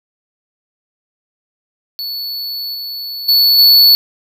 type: tone with level steps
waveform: square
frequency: 4435 Hz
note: C#8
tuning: in tune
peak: -21 / -23 / -8 / -5 dBFS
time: 1.99-3.95 s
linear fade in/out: 0 ms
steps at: 2.74 / 3.28 / 3.58 s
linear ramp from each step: 10 ms
effects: none